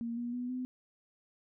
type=tone with pitch steps; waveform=sine; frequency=233.1 / 239.7 / 246.4 / 253.3 Hz; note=A#3 / A#3 / B3 / B3; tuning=0 / +48 / -4 / +44 cents; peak=-34 dBFS; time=0.01-0.65 s; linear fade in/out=0 ms; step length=160 ms; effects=none